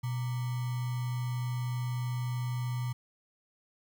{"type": "tone with sample-and-hold", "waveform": "sine", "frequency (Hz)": 123.47, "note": "B2", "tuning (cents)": 0, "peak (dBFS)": -30, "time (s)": [0.03, 2.93], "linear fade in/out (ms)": 10, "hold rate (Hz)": 1050, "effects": []}